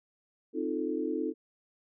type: chord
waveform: sine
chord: F dominant seventh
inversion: second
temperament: equal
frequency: 261.6 / 311.1 / 349.2 / 440 Hz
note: C4 / Eb4 / F4 / A4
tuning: 0 / 0 / 0 / 0 cents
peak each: -36 / -33 / -36 / -35 dBFS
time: 0.53-1.34 s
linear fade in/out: 50 ms
effects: none